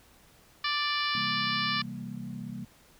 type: harmonic tone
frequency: 587.3 Hz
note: D5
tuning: in tune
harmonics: 2 / 3 / 4 / 5 / 6 / 7 / 8 / 9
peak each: -32 / -34 / -35 / -36 / -37 / -37 / -38 / -39 dBFS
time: 0.64-1.82 s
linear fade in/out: 5 ms
type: chord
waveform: sine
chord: C dominant seventh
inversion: none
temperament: equal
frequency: 130.81 / 164.81 / 196 / 233.1 Hz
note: C3 / E3 / G3 / Bb3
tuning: 0 / 0 / 0 / 0 cents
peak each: -42 / -44 / -40 / -40 dBFS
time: 1.15-2.65 s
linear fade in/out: 2 ms
effects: pink hiss -59 dBFS RMS until 2.99 s